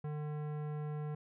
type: tone with tanh clipping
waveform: sine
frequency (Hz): 150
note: D3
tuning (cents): +37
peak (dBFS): -39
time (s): 0.04-1.15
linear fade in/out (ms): 5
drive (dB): 17
effects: none